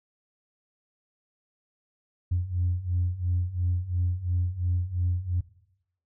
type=beating tone pair; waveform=sine; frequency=87.31 / 90.21 Hz; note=F2 / F#2; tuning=0 / -43 cents; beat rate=2.9 Hz; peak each=-28 / -25 dBFS; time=2.31-5.41 s; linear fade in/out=10 ms; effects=noise-tail reverb RT60 0.8 s tail -19 dB re dry + tanh soft clip ceiling -18 dBFS